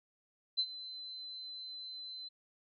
sine tone with ADSR envelope, 4052 Hz, B7, 44 cents sharp, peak -27 dBFS, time 0.57-2.29 s, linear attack 21 ms, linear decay 63 ms, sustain -16 dB, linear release 15 ms, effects none

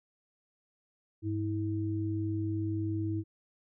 sine tone pair together, 101.6 / 322.8 Hz, G#2 / E4, -38 / -36 cents, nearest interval octave + minor sixth, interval 2002 cents, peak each -32 / -33 dBFS, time 1.22-3.24 s, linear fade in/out 50 ms, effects none

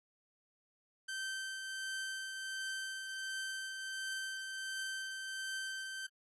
sawtooth tone with tremolo, 1552 Hz, G6, 18 cents flat, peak -34 dBFS, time 1.08-6.07 s, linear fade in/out 10 ms, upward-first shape triangle, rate 1.4 Hz, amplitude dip 40%, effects AAC 32 kbps

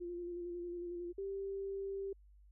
sine tone with vibrato, 349.2 Hz, F4, in tune, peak -40 dBFS, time 0-1.13 s, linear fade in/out 20 ms, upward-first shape square, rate 11 Hz, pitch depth 19 cents each way
sine tone, 392 Hz, G4, in tune, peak -38 dBFS, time 1.18-2.13 s, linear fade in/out 5 ms
effects added 50 Hz sine -59 dBFS peak until 2.51 s

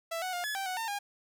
sawtooth tone with pitch steps, 663 / 740 / 708 / 1706 / 779 / 740 / 906 / 812 Hz, E5 / F#5 / F5 / G#6 / G5 / F#5 / A#5 / G#5, +10 / 0 / +23 / +46 / -11 / 0 / -50 / -39 cents, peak -29 dBFS, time 0.11-0.99 s, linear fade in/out 10 ms, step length 110 ms, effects none

